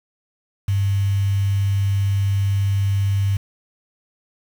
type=tone with quantisation; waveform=sine; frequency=99 Hz; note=G2; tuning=18 cents sharp; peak=-16 dBFS; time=0.68-3.37 s; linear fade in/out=5 ms; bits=6; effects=none